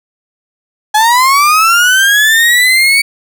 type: linear sweep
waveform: 35% pulse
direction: up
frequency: 838 to 2257 Hz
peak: -4 dBFS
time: 0.94-3.02 s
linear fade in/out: 10 ms
effects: none